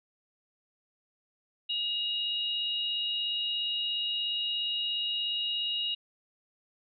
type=tone pair together; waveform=sine; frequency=2858 / 3815 Hz; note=F7 / A#7; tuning=+39 / +39 cents; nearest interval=perfect fourth; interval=500 cents; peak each=-30 / -34 dBFS; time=1.69-5.95 s; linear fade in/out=10 ms; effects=none